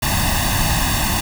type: noise with comb filter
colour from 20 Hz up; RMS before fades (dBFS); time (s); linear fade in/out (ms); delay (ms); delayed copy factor
pink; -18; 0.02-1.21; 10; 1.1; +0.9
effects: none